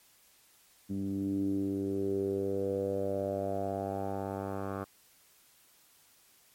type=tone with low-pass filter sweep; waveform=10% pulse; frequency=98 Hz; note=G2; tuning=in tune; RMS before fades=-33 dBFS; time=0.89-4.85 s; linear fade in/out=20 ms; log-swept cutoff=240 to 1100 Hz; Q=5.2; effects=white hiss -63 dBFS RMS until 6.54 s + MP3 64 kbps

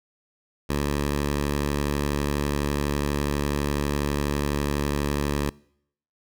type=tone; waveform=10% pulse; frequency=72.1 Hz; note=D2; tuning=31 cents flat; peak=-15 dBFS; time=0.69-5.5 s; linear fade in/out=10 ms; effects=noise-tail reverb RT60 0.7 s tail -24 dB re dry

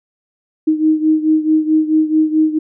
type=beating tone pair; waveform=sine; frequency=311.1 / 315.7 Hz; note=D#4 / D#4; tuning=0 / +25 cents; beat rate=4.6 Hz; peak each=-12 / -16 dBFS; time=0.67-2.59 s; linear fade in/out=10 ms; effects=none

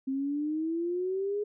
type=exponential sweep; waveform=sine; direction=up; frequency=263.7 to 420 Hz; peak=-28 dBFS; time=0.07-1.44 s; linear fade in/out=10 ms; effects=none

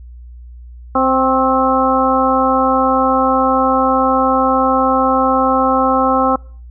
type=harmonic tone with a mistuned harmonic; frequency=261.6 Hz; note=C4; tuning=in tune; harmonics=1 / 2 / 3 / 4 / 5; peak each=-17 / -17 / -17 / -17 / -17 dBFS; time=0.95-6.36 s; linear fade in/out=5 ms; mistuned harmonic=4; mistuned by=+36 cents; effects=noise-tail reverb RT60 0.5 s tail -26 dB re dry + added 60 Hz sine -32 dBFS peak until 6.7 s

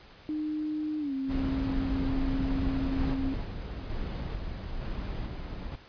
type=tone with pitch glide; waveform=sine; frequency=305.8 to 267.8 Hz; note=D#4 to C4; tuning=-30 to +40 cents; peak=-29 dBFS; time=0.29-3.34 s; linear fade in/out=0 ms; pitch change=-230 cents; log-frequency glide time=0.99-1.14 s
type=noise; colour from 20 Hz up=brown; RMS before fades=-31 dBFS; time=1.27-3.17 s; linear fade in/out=50 ms
type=noise with tremolo; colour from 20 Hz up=brown; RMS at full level=-34 dBFS; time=2.99-5.76 s; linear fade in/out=10 ms; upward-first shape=square; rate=1.1 Hz; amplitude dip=30%
effects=pink hiss -53 dBFS RMS until 5.88 s + resampled to 11025 Hz

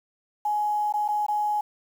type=tone with dropouts; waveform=sine; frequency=838 Hz; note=G#5; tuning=15 cents sharp; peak=-22 dBFS; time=0.45-1.61 s; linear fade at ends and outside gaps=5 ms; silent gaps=0.925-0.938 / 1.08-1.086 / 1.265-1.283 s; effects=8-bit

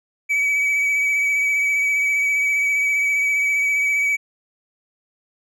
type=tone with vibrato; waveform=triangle; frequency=2281 Hz; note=C#7; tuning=49 cents sharp; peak=-15 dBFS; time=0.29-4.17 s; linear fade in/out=20 ms; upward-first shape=sine; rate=15 Hz; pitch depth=22 cents each way; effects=none

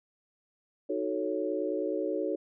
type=chord; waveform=sine; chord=D# half-diminished seventh; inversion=none; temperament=equal; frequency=311.1 / 370 / 440 / 554.4 Hz; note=D#4 / F#4 / A4 / C#5; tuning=0 / 0 / 0 / 0 cents; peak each=-34 dBFS; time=0.89-2.36 s; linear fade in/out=10 ms; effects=none

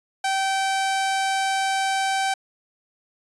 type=tone; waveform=sawtooth; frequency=774 Hz; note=G5; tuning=22 cents flat; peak=-17 dBFS; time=0.24-2.34 s; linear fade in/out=5 ms; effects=resampled to 24000 Hz

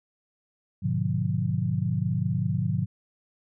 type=chord; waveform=sine; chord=G# diminished seventh; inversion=none; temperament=just; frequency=103.83 / 124.59 / 149.51 / 179.41 Hz; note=G#2 / B2 / D3 / F3; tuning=0 / +16 / +31 / +47 cents; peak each=-29 dBFS; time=0.82-2.86 s; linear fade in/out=20 ms; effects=none

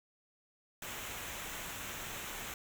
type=noise with comb filter; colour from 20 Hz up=pink; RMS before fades=-43 dBFS; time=0.82-2.54 s; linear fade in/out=2 ms; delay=0.21 ms; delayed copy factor=-0.55; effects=none

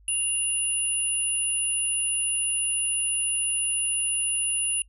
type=tone pair together; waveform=sine; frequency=2794 / 9980 Hz; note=F7 / D#9; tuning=0 / +4 cents; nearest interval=octave + minor seventh; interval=2204 cents; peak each=-29 / -24 dBFS; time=0.08-4.82 s; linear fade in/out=2 ms; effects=noise-tail reverb RT60 0.1 s tail -25 dB re dry + added 50 Hz sine -52 dBFS peak until 4.88 s

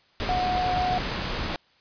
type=tone in noise; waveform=sine; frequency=730 Hz; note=F#5; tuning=24 cents flat; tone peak=-23 dBFS; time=0.29-0.98 s; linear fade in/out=0 ms; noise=pink; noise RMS=-29 dBFS; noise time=0.2-1.56 s; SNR=+3 dB; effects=white hiss -61 dBFS RMS until 1.8 s + resampled to 11025 Hz

